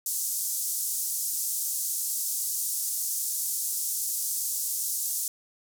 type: band-pass noise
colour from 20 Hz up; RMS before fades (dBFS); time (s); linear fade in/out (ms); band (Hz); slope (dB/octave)
white; -30; 0.06-5.28; 2; 6000 to 14000; 24
effects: none